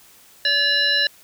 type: harmonic tone with a mistuned harmonic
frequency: 572 Hz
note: D5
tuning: 46 cents flat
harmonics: 1 / 3 / 5 / 7 / 9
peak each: -31 / -20 / -25 / -19 / -29 dBFS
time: 0.45-1.07 s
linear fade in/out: 2 ms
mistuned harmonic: 9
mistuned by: +55 cents
effects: white hiss -50 dBFS RMS until 1.23 s